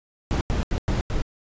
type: noise bursts at uneven times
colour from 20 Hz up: brown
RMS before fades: -23 dBFS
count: 5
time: 0.31-0.41 / 0.5-0.63 / 0.71-0.78 / 0.88-1.01 / 1.1-1.22 s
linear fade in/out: 0 ms
effects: resampled to 16000 Hz